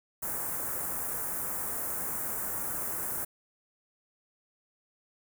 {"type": "band-stop noise", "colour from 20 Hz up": "white", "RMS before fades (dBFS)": -34, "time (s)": [0.22, 3.25], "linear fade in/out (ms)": 10, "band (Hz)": [1600, 8400], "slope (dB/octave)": 24, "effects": []}